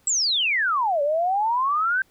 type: exponential two-way sweep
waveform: sine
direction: down then up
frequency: 7902 to 560 to 1583 Hz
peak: -19 dBFS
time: 0.07-2.02 s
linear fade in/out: 2 ms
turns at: 1.02 s
effects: pink hiss -62 dBFS RMS until 2.1 s